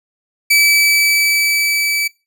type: tone with level ramp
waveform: sawtooth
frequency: 2303 Hz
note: D7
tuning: 34 cents flat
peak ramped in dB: -5 to -12 dBFS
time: 0.5-2.08 s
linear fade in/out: 10 ms
effects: noise-tail reverb RT60 0.3 s tail -24 dB re dry